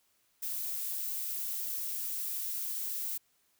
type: noise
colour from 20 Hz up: violet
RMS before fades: -36 dBFS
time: 0.42-3.18 s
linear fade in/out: 10 ms
effects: white hiss -72 dBFS RMS until 3.59 s